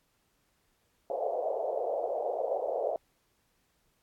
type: band-pass noise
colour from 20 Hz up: pink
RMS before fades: -32 dBFS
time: 1.1-2.96 s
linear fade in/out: 2 ms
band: 470 to 710 Hz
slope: 48 dB/octave
effects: pink hiss -73 dBFS RMS until 4.02 s + AAC 64 kbps